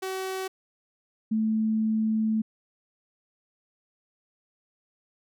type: tone pair in turn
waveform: sawtooth / sine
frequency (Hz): 378.7 / 219.1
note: F#4 / A3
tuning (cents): +40 / -7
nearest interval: major sixth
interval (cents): 947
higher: first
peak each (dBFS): -26 / -22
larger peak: second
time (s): 0.02-0.48 / 1.31-2.42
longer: second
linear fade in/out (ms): 10
effects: none